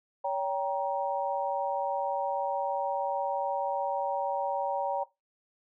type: chord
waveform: sine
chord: G diminished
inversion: second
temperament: just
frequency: 564.5 / 784 / 940.8 Hz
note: Db5 / G5 / Bb5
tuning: +31 / 0 / +16 cents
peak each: -32 dBFS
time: 0.24-5.04 s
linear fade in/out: 10 ms
effects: noise-tail reverb RT60 0.2 s tail -18 dB re dry